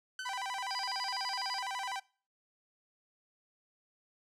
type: tone with exponential decay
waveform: sawtooth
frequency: 1519 Hz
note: F#6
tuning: 45 cents sharp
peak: -33 dBFS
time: 0.19-0.56 s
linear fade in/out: 2 ms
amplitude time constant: 80 ms
type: tone with vibrato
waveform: sawtooth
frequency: 880 Hz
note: A5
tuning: in tune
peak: -32 dBFS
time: 0.25-2 s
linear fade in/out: 10 ms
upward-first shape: square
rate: 12 Hz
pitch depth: 210 cents each way
type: tone with tremolo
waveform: sine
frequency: 4878 Hz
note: D#8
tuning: 35 cents flat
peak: -35 dBFS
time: 0.7-1.6 s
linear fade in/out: 10 ms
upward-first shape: triangle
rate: 16 Hz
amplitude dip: 60%
effects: noise-tail reverb RT60 0.4 s tail -23 dB re dry + low-pass 8000 Hz 12 dB/octave